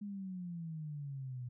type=exponential sweep; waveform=sine; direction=down; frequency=207.7 to 121.2 Hz; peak=-40 dBFS; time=0.01-1.49 s; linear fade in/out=10 ms; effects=none